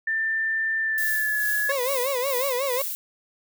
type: tone with pitch glide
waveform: sine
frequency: 1785 to 1693.6 Hz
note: A6 to G#6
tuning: +24 to +33 cents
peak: -22 dBFS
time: 0.07-1.72 s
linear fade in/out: 5 ms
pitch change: -91 cents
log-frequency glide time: 0.81-1.47 s
type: noise with tremolo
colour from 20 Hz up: violet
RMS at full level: -29 dBFS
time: 0.98-2.95 s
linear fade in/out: 0 ms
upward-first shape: sine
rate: 2.3 Hz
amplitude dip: 50%
type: tone with vibrato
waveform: 35% pulse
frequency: 523.3 Hz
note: C5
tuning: in tune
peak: -22 dBFS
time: 1.69-2.82 s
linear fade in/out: 5 ms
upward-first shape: sine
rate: 5.5 Hz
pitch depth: 130 cents each way
effects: none